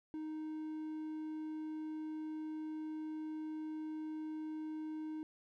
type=tone; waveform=triangle; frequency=311.1 Hz; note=D#4; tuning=in tune; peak=-38 dBFS; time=0.14-5.23 s; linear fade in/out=0 ms; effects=none

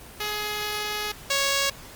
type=tone pair in turn; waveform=5% pulse; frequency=420 / 553.7 Hz; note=G#4 / C#5; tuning=+19 / -2 cents; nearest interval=perfect fourth; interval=479 cents; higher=second; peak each=-16 / -10 dBFS; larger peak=second; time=0.2-1.12 / 1.3-1.7 s; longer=first; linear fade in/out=5 ms; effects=pink hiss -44 dBFS RMS until 1.95 s + Opus 24 kbps

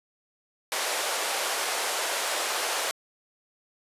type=band-pass noise; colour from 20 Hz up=pink; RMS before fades=-29 dBFS; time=0.72-2.91 s; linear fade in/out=0 ms; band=490 to 12000 Hz; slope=24 dB/octave; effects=resampled to 32000 Hz

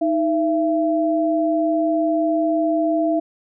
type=tone pair together; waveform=sine; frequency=314.6 / 671.4 Hz; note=D#4 / E5; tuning=+19 / +32 cents; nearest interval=octave + minor second; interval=1313 cents; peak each=-19 dBFS; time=0.01-3.2 s; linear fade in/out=10 ms; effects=none

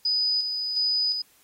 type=tone with tremolo; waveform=sine; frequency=4978 Hz; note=D#8; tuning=in tune; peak=-21 dBFS; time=0.05-1.22 s; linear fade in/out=5 ms; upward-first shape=square; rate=1.4 Hz; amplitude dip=45%; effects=white hiss -60 dBFS RMS until 1.43 s + AAC 48 kbps

